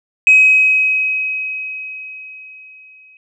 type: tone with exponential decay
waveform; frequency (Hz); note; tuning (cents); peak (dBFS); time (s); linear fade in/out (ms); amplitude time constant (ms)
sine; 2538; D#7; +34; -3; 0.27-3.17; 1; 630
effects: tanh soft clip ceiling -1 dBFS